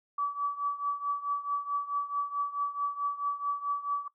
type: tone with tremolo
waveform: sine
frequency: 1148 Hz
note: D6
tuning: 40 cents flat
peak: -25 dBFS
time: 0.18-4.08 s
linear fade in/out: 5 ms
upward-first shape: triangle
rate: 4.6 Hz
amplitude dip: 85%
effects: noise-tail reverb RT60 0.1 s tail -19 dB re dry